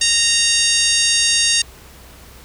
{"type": "harmonic tone", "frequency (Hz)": 928, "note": "A#5", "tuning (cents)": -8, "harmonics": [2, 3, 4, 5, 6, 7, 8, 9, 10], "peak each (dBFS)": [-25, -21, -20, -20, -22, -20, -28, -26, -23], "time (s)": [0.01, 1.62], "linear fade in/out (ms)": 5, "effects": ["added 62 Hz sine -43 dBFS peak until 2.44 s", "pink hiss -43 dBFS RMS until 2.44 s"]}